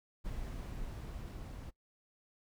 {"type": "noise with level ramp", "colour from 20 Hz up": "brown", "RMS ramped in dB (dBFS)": [-41, -45], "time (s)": [0.24, 1.71], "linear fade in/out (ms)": 20, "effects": ["noise-tail reverb RT60 0.1 s tail -21 dB re dry"]}